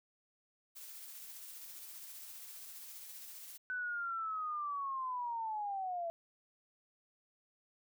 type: noise with tremolo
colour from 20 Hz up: blue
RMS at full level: -49 dBFS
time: 0.75-3.58 s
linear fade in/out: 20 ms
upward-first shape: sine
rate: 15 Hz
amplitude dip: 25%
type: linear sweep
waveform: sine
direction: down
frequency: 1509 to 663 Hz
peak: -36 dBFS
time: 3.7-6.1 s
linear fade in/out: 0 ms
effects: none